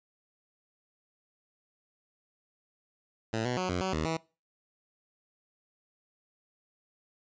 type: tone with pitch steps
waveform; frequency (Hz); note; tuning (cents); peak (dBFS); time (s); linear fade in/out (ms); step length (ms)
10% pulse; 111.8 / 123.8 / 184 / 89.5 / 188.7 / 78.4 / 162.2; A2 / B2 / F#3 / F2 / F#3 / D#2 / E3; +28 / +5 / -9 / +43 / +34 / +14 / -28; -21; 3.33-4.17; 5; 120
effects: noise-tail reverb RT60 0.3 s tail -22 dB re dry + resampled to 16000 Hz